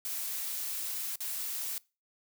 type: noise with dropouts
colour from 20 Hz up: blue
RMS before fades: -36 dBFS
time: 0.05-1.78 s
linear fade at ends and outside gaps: 1 ms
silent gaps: 1.158-1.205 s
effects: noise-tail reverb RT60 0.3 s tail -23 dB re dry